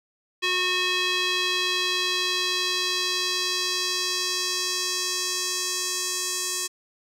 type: tone with band-pass filter sweep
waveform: square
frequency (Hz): 365.3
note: F#4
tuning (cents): -22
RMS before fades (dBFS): -26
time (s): 0.42-6.68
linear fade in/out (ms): 20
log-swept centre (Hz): 3000 to 7300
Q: 1.8
effects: none